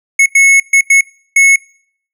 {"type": "tone bursts at uneven times", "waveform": "square", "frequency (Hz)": 2194, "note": "C#7", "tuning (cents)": -18, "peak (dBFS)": -5, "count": 5, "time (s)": [[0.19, 0.26], [0.35, 0.6], [0.73, 0.81], [0.9, 1.01], [1.36, 1.56]], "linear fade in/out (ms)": 5, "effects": ["noise-tail reverb RT60 0.6 s tail -25 dB re dry", "low-pass 12000 Hz 12 dB/octave"]}